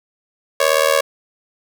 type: tone with amplitude modulation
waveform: sawtooth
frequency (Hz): 554.4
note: C#5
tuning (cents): 0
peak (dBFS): -5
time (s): 0.6-1.01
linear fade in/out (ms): 5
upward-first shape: sine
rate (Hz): 77.8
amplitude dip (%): 95
effects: none